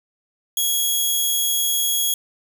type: tone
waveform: 10% pulse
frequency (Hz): 3322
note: G#7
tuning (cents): 0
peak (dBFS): -10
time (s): 0.57-2.14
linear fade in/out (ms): 2
effects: 7-bit